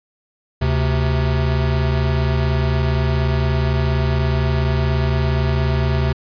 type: tone pair together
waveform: square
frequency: 73.6 / 130.72 Hz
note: D2 / C3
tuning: +4 / -1 cents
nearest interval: minor seventh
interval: 995 cents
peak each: -19 dBFS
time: 0.61-6.13 s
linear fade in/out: 10 ms
effects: resampled to 11025 Hz